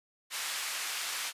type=band-pass noise; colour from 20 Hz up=pink; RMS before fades=-36 dBFS; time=0.3-1.33 s; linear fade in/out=50 ms; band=1500 to 12000 Hz; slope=12 dB/octave; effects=resampled to 32000 Hz